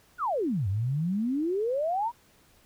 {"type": "exponential two-way sweep", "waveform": "sine", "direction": "down then up", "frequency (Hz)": [1524, 92, 983], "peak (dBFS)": -25, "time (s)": [0.18, 2.12], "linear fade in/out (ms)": 50, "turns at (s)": 0.68, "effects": ["pink hiss -61 dBFS RMS until 2.65 s"]}